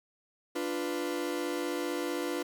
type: chord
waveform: 40% pulse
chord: B diminished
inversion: first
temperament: equal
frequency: 293.7 / 349.2 / 493.9 Hz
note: D4 / F4 / B4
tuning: 0 / 0 / 0 cents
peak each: -35 / -34 / -36 dBFS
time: 0.55-2.43 s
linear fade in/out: 10 ms
effects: none